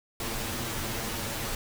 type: noise with comb filter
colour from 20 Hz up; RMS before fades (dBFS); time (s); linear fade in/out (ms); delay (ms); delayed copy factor
pink; -33; 0.2-1.55; 2; 8.8; +0.65
effects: none